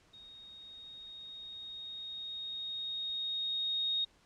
sine tone with level ramp, 3729 Hz, A#7, in tune, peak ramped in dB -51 to -29 dBFS, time 0.13-4.05 s, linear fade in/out 10 ms, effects pink hiss -66 dBFS RMS until 4.25 s + low-pass 7000 Hz 12 dB/octave

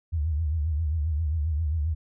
sine tone with vibrato, 77.78 Hz, D#2, in tune, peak -23 dBFS, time 0.12-1.95 s, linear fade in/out 20 ms, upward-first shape triangle, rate 7.5 Hz, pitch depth 160 cents each way, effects none

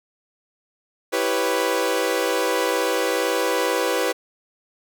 sawtooth chord, C# half-diminished seventh, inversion first, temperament equal, 329.6 / 392 / 493.9 / 554.4 Hz, E4 / G4 / B4 / C#5, 0 / 0 / 0 / 0 cents, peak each -24 / -22 / -19 / -23 dBFS, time 1.12-4.13 s, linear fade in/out 20 ms, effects none

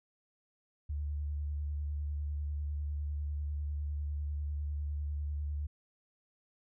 sine tone with vibrato, 73.42 Hz, D2, in tune, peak -33 dBFS, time 0.89-5.67 s, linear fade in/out 10 ms, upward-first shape sine, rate 10 Hz, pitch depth 23 cents each way, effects none

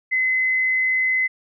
sine tone, 2039 Hz, C7, 45 cents flat, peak -17 dBFS, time 0.11-1.28 s, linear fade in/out 20 ms, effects none

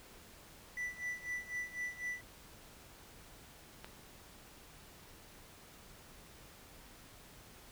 triangle tone with tremolo, 1975.5 Hz, B6, in tune, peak -34 dBFS, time 0.77-2.21 s, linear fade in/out 2 ms, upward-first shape sine, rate 4 Hz, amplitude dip 85%
click, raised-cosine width 0.3 ms, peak -30 dBFS, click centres 3.845 s
effects pink hiss -57 dBFS RMS until 7.71 s

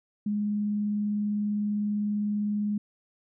sine tone with vibrato, 207.7 Hz, G#3, in tune, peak -25 dBFS, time 0.26-2.78 s, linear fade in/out 5 ms, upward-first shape sine, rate 20 Hz, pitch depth 22 cents each way, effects none

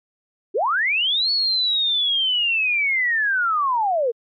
sine linear two-way sweep, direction up then down, 329.6 to 4435 to 441.7 Hz, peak -17 dBFS, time 0.54-4.12 s, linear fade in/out 20 ms, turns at 1.31 s, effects MP3 64 kbps

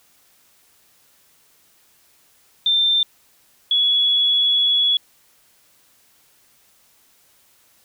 sine tone pair in turn, 3579 / 3378 Hz, A7 / G#7, +29 / +29 cents, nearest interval minor second, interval 100 cents, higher first, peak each -14 dBFS, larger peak neither, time 2.66-3.03 / 3.71-4.97 s, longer second, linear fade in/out 2 ms, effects white hiss -57 dBFS RMS until 7.84 s

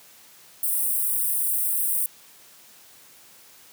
white high-pass noise, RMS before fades -24 dBFS, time 0.63-2.06 s, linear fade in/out 2 ms, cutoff 8400 Hz, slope 96 dB/octave, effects white hiss -51 dBFS RMS until 3.72 s + high-pass 100 Hz 12 dB/octave

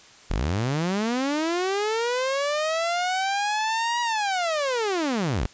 sawtooth linear two-way sweep, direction up then down, 35.51 to 964 to 35.51 Hz, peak -19 dBFS, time 0.3-5.46 s, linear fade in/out 0 ms, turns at 4.01 s, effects white hiss -50 dBFS RMS until 5.53 s + resampled to 16000 Hz

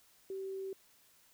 sine tone, 385.1 Hz, G4, 31 cents flat, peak -38 dBFS, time 0.3-0.73 s, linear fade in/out 2 ms, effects white hiss -66 dBFS RMS until 1.33 s

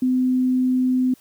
sine tone, 255 Hz, C4, 44 cents flat, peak -16 dBFS, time 0.02-1.14 s, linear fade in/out 5 ms, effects white hiss -55 dBFS RMS until 1.2 s

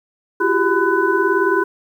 sine tone cluster, 340.8 / 381.9 / 400.5 / 1006 / 1494 Hz, F4 / G4 / G4 / B5 / F#6, -42 / -45 / +37 / +32 / +16 cents, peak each -20 dBFS, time 0.4-1.64 s, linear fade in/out 10 ms, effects 8-bit

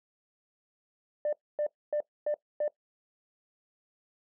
sine tone bursts, 595 Hz, D5, 22 cents sharp, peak -25 dBFS, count 5, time 1.25-2.68 s, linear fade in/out 2 ms, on 78 ms, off 260 ms, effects noise-tail reverb RT60 0.1 s tail -20 dB re dry + tanh soft clip ceiling -23 dBFS

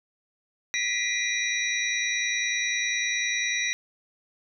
sine tone cluster, 1923 / 2033 / 2418 / 3878 / 5800 Hz, B6 / B6 / D7 / B7 / F#8, -47 / +50 / +50 / -32 / -35 cents, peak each -31 dBFS, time 0.74-3.73 s, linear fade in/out 0 ms, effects none

